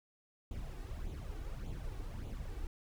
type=noise with flanger; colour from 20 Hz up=brown; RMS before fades=-42 dBFS; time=0.51-2.67 s; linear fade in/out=2 ms; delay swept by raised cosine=0.28 to 2.68 ms; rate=1.7 Hz; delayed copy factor=+0.65; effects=none